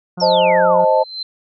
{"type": "harmonic tone", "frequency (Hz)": 178.8, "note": "F3", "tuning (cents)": 41, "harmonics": [1, 2, 3, 4, 5, 6, 7, 8], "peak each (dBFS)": [-25, -36, -39, -36, -40, -44, -44, -42], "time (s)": [0.17, 0.85], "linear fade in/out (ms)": 10}
{"type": "exponential sweep", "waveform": "sine", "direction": "down", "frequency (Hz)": [5660, 830.6], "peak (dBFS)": -20, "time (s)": [0.2, 0.82], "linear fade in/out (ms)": 5}
{"type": "chord", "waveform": "sine", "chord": "A diminished", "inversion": "first", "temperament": "equal", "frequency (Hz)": [523.3, 622.3, 880], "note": ["C5", "Eb5", "A5"], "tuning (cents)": [0, 0, 0], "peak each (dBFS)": -15, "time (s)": [0.21, 1.04], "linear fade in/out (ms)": 20}
{"type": "tone with exponential growth", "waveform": "sine", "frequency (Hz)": 4095, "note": "C8", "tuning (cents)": -38, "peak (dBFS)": -20, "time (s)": [0.79, 1.23], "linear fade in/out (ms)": 5, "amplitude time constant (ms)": 95}
{"effects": []}